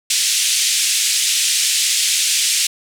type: band-pass noise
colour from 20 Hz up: white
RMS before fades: -17 dBFS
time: 0.1-2.67 s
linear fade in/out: 5 ms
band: 2400 to 9000 Hz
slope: 24 dB/octave
effects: none